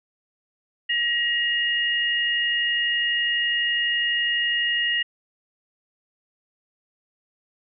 sine tone pair together, 1900 / 2852 Hz, A#6 / F7, +33 / +36 cents, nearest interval perfect fifth, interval 703 cents, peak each -23 dBFS, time 0.89-5.03 s, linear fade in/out 10 ms, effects none

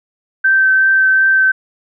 sine tone with vibrato, 1550 Hz, G6, 20 cents flat, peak -8 dBFS, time 0.44-1.52 s, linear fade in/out 10 ms, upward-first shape triangle, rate 2.7 Hz, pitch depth 14 cents each way, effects none

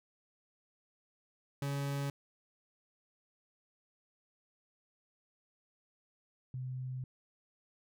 40% pulse / sine tone pair in turn, 140.5 / 128.44 Hz, C#3 / C3, +24 / -32 cents, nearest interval major second, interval 156 cents, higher first, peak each -33 / -37 dBFS, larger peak first, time 1.62-2.1 / 6.54-7.04 s, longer second, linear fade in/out 2 ms, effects none

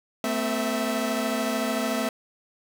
sawtooth tone cluster, 222.9 / 256.2 / 655 Hz, A3 / C4 / E5, +23 / -36 / -11 cents, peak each -25 dBFS, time 0.24-2.09 s, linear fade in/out 2 ms, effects none

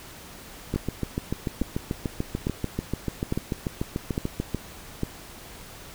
two click trains, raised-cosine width 3 ms, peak -12 / -13 dBFS, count 6 / 27, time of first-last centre 0.76-5.034 / 0.74-4.547 s, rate 1.17 / 6.83 Hz, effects pink hiss -44 dBFS RMS until 5.94 s

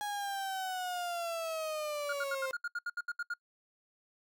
35% pulse linear sweep, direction down, 832 to 523.3 Hz, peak -33 dBFS, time 0.01-2.51 s, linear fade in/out 0 ms
triangle tone bursts, 1422 Hz, F6, 31 cents sharp, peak -31 dBFS, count 12, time 2.09-3.339 s, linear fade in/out 5 ms, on 39 ms, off 71 ms
effects noise-tail reverb RT60 0.1 s tail -26 dB re dry

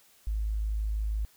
sine tone, 53.1 Hz, G#1, 39 cents sharp, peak -27 dBFS, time 0.27-1.25 s, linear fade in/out 0 ms, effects white hiss -61 dBFS RMS until 1.36 s

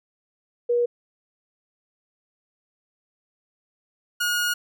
sine / sawtooth tone pair in turn, 480.1 / 1438.7 Hz, B4 / F#6, -49 / -49 cents, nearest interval octave + perfect fifth, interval 1900 cents, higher second, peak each -18 / -18 dBFS, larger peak neither, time 0.69-0.86 / 4.2-4.54 s, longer second, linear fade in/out 10 ms, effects none

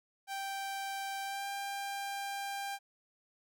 sawtooth tone with pitch glide, 784 to 795.4 Hz, G5 to G5, 0 to +25 cents, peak -33 dBFS, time 0.27-2.79 s, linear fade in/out 50 ms, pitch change +25 cents, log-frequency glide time 1.23-1.47 s, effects none

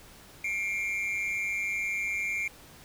triangle tone pair together, 2151 / 2349 Hz, C7 / D7, +47 / 0 cents, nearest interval major second, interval 153 cents, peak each -31 / -29 dBFS, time 0.44-2.48 s, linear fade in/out 5 ms, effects pink hiss -52 dBFS RMS until 2.84 s

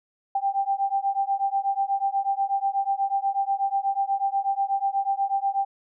sine beating tone pair, 784 / 792.2 Hz, G5 / G5, 0 / +18 cents, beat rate 8.2 Hz, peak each -25 dBFS, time 0.35-5.65 s, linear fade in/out 5 ms, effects none

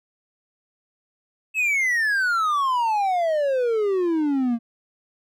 triangle exponential sweep, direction down, 2637 to 227 Hz, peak -17 dBFS, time 1.54-4.59 s, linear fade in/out 50 ms, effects none

